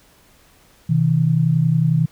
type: tone pair together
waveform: sine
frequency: 129.72 / 160.8 Hz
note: C3 / E3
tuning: -15 / -43 cents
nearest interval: major third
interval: 372 cents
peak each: -18 / -15 dBFS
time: 0.89-2.06 s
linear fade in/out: 10 ms
effects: pink hiss -53 dBFS RMS until 2.11 s